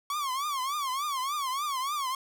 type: tone with vibrato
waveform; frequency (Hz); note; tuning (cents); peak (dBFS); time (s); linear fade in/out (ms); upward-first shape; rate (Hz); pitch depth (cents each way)
45% pulse; 1108.7; C#6; 0; -29; 0.1-2.15; 2; triangle; 3.4; 180
effects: none